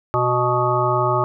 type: harmonic tone with a mistuned harmonic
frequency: 123.47 Hz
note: B2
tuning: in tune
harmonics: 1 / 3 / 5 / 7 / 9 / 10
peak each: -23 / -23 / -23 / -23 / -23 / -23 dBFS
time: 0.14-1.24 s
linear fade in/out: 0 ms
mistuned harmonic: 10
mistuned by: +18 cents
effects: none